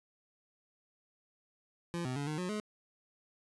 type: tone with pitch steps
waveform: 25% pulse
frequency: 171.7 / 127.8 / 142.9 / 152.9 / 181 / 211.8 Hz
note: F3 / C3 / D3 / D#3 / F#3 / G#3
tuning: -29 / -40 / -47 / -30 / -38 / +34 cents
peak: -31 dBFS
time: 1.94-2.6 s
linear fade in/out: 0 ms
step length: 110 ms
effects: resampled to 24000 Hz + 12-bit